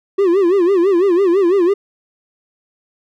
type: tone with vibrato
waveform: triangle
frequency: 369.4 Hz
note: F#4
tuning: 3 cents flat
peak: -8 dBFS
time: 0.18-1.74 s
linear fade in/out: 10 ms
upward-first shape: sine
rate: 6 Hz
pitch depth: 160 cents each way
effects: none